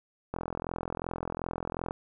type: click train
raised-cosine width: 1 ms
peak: -19 dBFS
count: 68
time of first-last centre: 0.34-1.909 s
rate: 42.7 Hz
effects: none